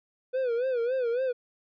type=tone with vibrato; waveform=triangle; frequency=493.9 Hz; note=B4; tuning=in tune; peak=-23 dBFS; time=0.33-1.33 s; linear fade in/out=20 ms; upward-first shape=sine; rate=3.6 Hz; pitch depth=120 cents each way; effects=resampled to 11025 Hz